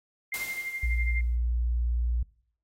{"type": "tone with tremolo", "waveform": "sine", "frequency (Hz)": 2100, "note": "C7", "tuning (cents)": 6, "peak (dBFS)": -29, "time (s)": [0.32, 1.21], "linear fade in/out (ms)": 2, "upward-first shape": "sine", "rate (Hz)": 12, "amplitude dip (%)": 65}
{"type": "noise with exponential decay", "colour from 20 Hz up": "white", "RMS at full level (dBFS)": -36, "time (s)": [0.34, 1.36], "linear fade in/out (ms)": 0, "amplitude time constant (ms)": 220}
{"type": "tone", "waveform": "sine", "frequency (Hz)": 59.3, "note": "A#1", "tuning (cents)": 30, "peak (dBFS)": -24, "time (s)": [0.83, 2.23], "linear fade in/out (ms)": 5}
{"effects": ["noise-tail reverb RT60 0.6 s tail -22 dB re dry", "AAC 48 kbps"]}